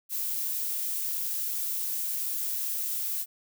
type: noise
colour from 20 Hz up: violet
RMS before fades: -31 dBFS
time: 0.09-3.26 s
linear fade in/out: 50 ms
effects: none